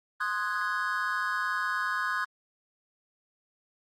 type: chord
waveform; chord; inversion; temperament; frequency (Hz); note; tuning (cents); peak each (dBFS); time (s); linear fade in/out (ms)
triangle; Ab dominant seventh; first; equal; 1046.5 / 1244.5 / 1480 / 1661.2; C6 / Eb6 / Gb6 / Ab6; 0 / 0 / 0 / 0; -32 / -32 / -31 / -31; 0.2-2.25; 10
effects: Opus 24 kbps